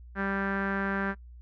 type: tone with low-pass filter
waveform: sawtooth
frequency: 196.2 Hz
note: G3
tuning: 2 cents sharp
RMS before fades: -30 dBFS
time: 0.15-1.15 s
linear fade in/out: 50 ms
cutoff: 1600 Hz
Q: 5.8
effects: noise-tail reverb RT60 0.1 s tail -21 dB re dry + added 60 Hz sine -45 dBFS peak until 1.41 s